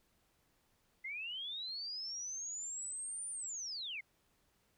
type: linear two-way sweep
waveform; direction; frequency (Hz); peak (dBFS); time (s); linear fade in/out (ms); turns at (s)
sine; up then down; 2034 to 9320 to 2034; -40; 1.04-4.01; 10; 3.3
effects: pink hiss -75 dBFS RMS until 4.77 s